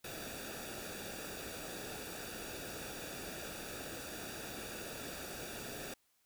pink noise with comb filter, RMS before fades -45 dBFS, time 0.04-5.94 s, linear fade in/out 5 ms, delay 0.96 ms, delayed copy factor -0.7, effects white hiss -75 dBFS RMS until 6.25 s

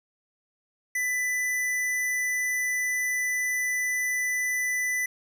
sine tone with hard clipping, 1993 Hz, B6, 15 cents sharp, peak -26 dBFS, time 0.95-5.06 s, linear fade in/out 5 ms, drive 17 dB, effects none

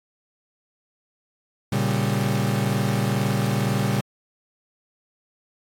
40% pulse chord, G diminished, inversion first, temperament equal, 116.54 / 138.59 / 196 Hz, Bb2 / Db3 / G3, 0 / 0 / 0 cents, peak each -24 dBFS, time 1.72-4.01 s, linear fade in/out 5 ms, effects AAC 64 kbps

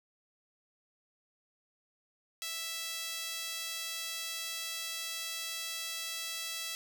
sawtooth tone with high-pass filter, 659.3 Hz, E5, in tune, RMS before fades -39 dBFS, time 2.42-6.75 s, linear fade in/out 0 ms, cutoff 3200 Hz, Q 0.99, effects 10-bit

